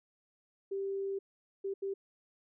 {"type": "tone bursts at uneven times", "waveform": "sine", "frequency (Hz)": 392, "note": "G4", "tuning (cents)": 0, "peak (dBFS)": -33, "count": 3, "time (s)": [[0.71, 1.19], [1.64, 1.74], [1.82, 1.94]], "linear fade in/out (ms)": 10, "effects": []}